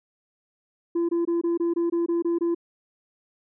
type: tone bursts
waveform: sine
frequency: 340 Hz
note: F4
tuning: 46 cents flat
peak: -18 dBFS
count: 10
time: 0.95-2.548 s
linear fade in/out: 10 ms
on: 140 ms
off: 22 ms
effects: tanh soft clip ceiling -20 dBFS